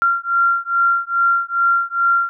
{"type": "beating tone pair", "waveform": "sine", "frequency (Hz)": [1378, 1380.4], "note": ["F6", "F6"], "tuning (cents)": [-24, -21], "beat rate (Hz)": 2.4, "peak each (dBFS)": -17, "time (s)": [0.02, 2.29], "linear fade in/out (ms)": 0, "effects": []}